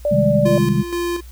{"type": "tone", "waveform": "sine", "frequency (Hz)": 587.3, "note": "D5", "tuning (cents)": 0, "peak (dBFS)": -15, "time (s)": [0.05, 0.58], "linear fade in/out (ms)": 2}
{"type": "chord", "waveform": "sine", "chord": "Ab major seventh", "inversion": "first", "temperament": "equal", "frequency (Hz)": [130.81, 155.56, 196, 207.7], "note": ["C3", "Eb3", "G3", "Ab3"], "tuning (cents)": [0, 0, 0, 0], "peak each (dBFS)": -20, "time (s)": [0.11, 0.83], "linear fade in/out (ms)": 10}
{"type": "tone with tremolo", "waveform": "square", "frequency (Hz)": 346.7, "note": "F4", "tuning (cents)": -13, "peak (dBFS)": -20, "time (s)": [0.45, 1.21], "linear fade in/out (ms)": 10, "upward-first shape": "square", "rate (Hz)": 2.1, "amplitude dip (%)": 55}
{"effects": ["added 60 Hz sine -35 dBFS peak until 1.31 s", "white hiss -49 dBFS RMS until 1.31 s"]}